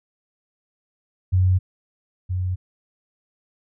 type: tone pair in turn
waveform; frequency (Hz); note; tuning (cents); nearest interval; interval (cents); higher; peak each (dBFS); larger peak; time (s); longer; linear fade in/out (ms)
sine; 92.4 / 91.6; F#2 / F#2; -2 / -17; unison; 15; first; -14 / -21; first; 1.32-1.59 / 2.29-2.56; neither; 20
effects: none